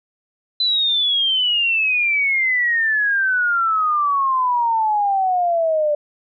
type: exponential sweep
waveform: sine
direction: down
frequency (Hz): 4036 to 586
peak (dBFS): -15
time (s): 0.6-5.95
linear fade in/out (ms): 5
effects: none

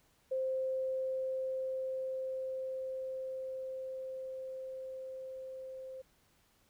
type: tone with level ramp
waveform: sine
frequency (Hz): 523.3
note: C5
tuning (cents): 0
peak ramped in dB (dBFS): -31 to -43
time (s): 0.31-6.02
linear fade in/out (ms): 10
effects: pink hiss -70 dBFS RMS until 6.69 s

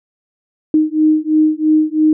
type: beating tone pair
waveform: sine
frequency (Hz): 308.4 / 311.4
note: D#4 / D#4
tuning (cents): -15 / +2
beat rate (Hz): 3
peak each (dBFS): -13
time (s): 0.74-2.13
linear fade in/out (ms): 2
effects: none

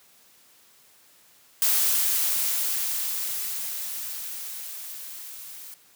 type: noise with level ramp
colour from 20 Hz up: blue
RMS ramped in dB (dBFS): -21 to -42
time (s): 1.62-5.74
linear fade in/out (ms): 0
effects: white hiss -57 dBFS RMS until 5.95 s + high-pass 100 Hz 12 dB/octave

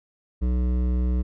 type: tone with hard clipping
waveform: triangle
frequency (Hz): 61.74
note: B1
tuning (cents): 0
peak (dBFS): -22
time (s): 0.41-1.23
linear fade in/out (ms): 20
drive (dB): 16
effects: none

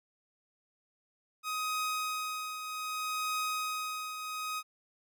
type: tone with tremolo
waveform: sawtooth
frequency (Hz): 1256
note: D#6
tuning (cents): +16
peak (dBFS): -27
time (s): 1.43-4.63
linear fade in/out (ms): 50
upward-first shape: triangle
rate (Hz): 0.64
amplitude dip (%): 60
effects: none

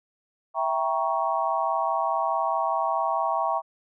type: chord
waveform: sine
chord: E diminished seventh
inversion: none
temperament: equal with one note detuned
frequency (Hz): 659.3 / 784 / 942.6 / 1108.7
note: E5 / G5 / Bb5 / Db6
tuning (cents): 0 / 0 / +19 / 0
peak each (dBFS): -28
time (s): 0.54-3.62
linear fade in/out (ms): 50
effects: none

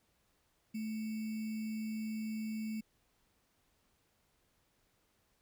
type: tone with sample-and-hold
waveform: sine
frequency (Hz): 218.3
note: A3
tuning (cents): -13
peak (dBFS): -36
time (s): 0.74-2.81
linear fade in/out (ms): 10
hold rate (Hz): 2450
effects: pink hiss -75 dBFS RMS until 5.41 s

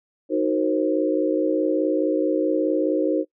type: chord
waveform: sine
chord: C half-diminished seventh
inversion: first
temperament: equal with one note detuned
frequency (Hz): 311.1 / 370 / 466.2 / 530.9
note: Eb4 / Gb4 / Bb4 / C5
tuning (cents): 0 / 0 / 0 / +25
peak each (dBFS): -22 / -25 / -26 / -24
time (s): 0.29-3.25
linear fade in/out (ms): 50
effects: noise-tail reverb RT60 0.1 s tail -24 dB re dry

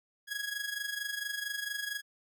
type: tone with amplitude modulation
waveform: sawtooth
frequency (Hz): 1661.2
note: G#6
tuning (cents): 0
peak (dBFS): -28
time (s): 0.27-2.02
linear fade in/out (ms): 50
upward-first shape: sine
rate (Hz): 24.4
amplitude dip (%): 70
effects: none

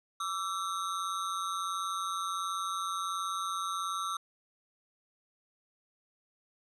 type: ring-modulated tone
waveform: square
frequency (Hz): 1244.5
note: D#6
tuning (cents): 0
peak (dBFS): -30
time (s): 0.2-4.17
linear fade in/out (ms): 5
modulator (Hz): 90.7
effects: resampled to 24000 Hz

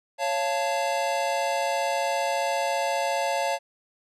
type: chord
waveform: square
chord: Db augmented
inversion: none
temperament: equal with one note detuned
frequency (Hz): 554.4 / 689.2 / 880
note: Db5 / F5 / A5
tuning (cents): 0 / -23 / 0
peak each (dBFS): -29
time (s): 0.18-3.59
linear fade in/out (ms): 50
effects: low-pass 9000 Hz 12 dB/octave

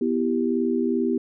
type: chord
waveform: sine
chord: E minor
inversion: second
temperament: equal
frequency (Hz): 246.9 / 329.6 / 392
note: B3 / E4 / G4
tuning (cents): 0 / 0 / 0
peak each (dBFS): -23 / -26 / -25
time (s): 0.01-1.18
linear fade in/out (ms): 5
effects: none

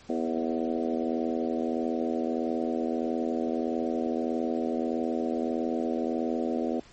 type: harmonic tone with a mistuned harmonic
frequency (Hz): 81.6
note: E2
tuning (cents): -17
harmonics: 3 / 4 / 5 / 6 / 7 / 8 / 9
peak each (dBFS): -30 / -32 / -34 / -36 / -37 / -38 / -39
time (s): 0.09-6.8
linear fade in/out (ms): 5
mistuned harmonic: 7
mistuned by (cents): -24
effects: pink hiss -54 dBFS RMS until 6.92 s + MP3 32 kbps

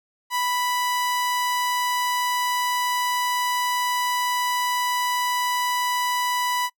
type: tone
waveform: sawtooth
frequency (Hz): 987.8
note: B5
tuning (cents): 0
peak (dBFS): -18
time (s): 0.3-6.7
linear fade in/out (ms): 50
effects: noise-tail reverb RT60 0.1 s tail -25 dB re dry

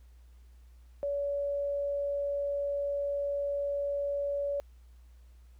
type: tone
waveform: sine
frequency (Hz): 568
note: C#5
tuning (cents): +42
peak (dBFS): -29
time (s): 1.03-4.6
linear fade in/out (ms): 0
effects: added 60 Hz sine -52 dBFS peak until 5.59 s + pink hiss -71 dBFS RMS until 5.59 s

